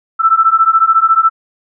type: beating tone pair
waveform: sine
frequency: 1318.5 / 1332.5 Hz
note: E6 / E6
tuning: 0 / +18 cents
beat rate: 14 Hz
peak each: -10 dBFS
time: 0.19-1.3 s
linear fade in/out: 20 ms
effects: none